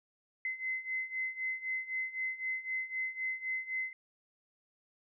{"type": "beating tone pair", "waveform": "sine", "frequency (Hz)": [2049, 2052.9], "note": ["C7", "C7"], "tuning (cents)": [-37, -33], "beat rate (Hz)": 3.9, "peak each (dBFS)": [-39, -36], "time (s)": [0.45, 3.93], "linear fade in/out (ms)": 2, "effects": []}